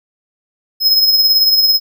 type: tone with tremolo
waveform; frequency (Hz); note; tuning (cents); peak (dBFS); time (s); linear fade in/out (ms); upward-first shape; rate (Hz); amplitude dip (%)
square; 5130; E8; -48; -7; 0.8-1.8; 50; sine; 18; 45
effects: none